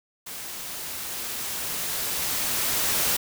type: noise with level ramp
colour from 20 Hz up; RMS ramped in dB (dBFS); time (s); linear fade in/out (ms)
white; -37 to -23; 0.26-3.17; 10
effects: none